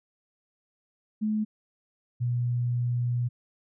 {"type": "tone pair in turn", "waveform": "sine", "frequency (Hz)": [214.4, 121.51], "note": ["A3", "B2"], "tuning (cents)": [-45, -28], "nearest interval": "minor seventh", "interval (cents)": 983, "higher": "first", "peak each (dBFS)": -24, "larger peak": "neither", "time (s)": [[1.21, 1.45], [2.2, 3.29]], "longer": "second", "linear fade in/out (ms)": 20, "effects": []}